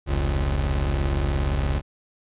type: tone pair together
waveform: 30% pulse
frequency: 43.19 / 69.3 Hz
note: F1 / C#2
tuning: -18 / 0 cents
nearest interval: minor sixth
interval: 818 cents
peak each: -23 / -20 dBFS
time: 0.06-1.82 s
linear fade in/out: 50 ms
effects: resampled to 8000 Hz